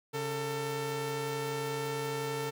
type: tone pair together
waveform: sawtooth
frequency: 138.59 / 447.4 Hz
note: C#3 / A4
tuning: 0 / +29 cents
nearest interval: octave + minor sixth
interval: 2029 cents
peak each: -34 / -30 dBFS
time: 0.13-2.51 s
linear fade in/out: 20 ms
effects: none